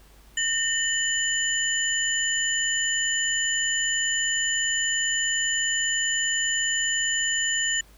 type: tone cluster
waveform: sine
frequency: 1825 / 2977 / 7050 Hz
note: A#6 / F#7 / A8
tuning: -37 / +10 / +2 cents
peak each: -26 / -27 / -27 dBFS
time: 0.37-7.81 s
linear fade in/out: 5 ms
effects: added 50 Hz sine -51 dBFS peak until 7.97 s + pink hiss -56 dBFS RMS until 7.97 s